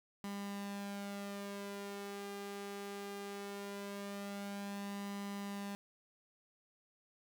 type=tone with flanger; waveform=sawtooth; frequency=200.7 Hz; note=G3; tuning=41 cents sharp; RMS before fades=-44 dBFS; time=0.24-5.75 s; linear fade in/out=0 ms; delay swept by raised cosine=1 to 2.6 ms; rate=0.2 Hz; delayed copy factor=+0.5; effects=none